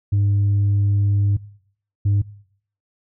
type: tone bursts at uneven times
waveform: sine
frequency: 101 Hz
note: G#2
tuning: 48 cents flat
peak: -12 dBFS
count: 2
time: 0.12-1.37 / 2.05-2.22 s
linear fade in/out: 10 ms
effects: noise-tail reverb RT60 0.6 s tail -21 dB re dry + tanh soft clip ceiling -13 dBFS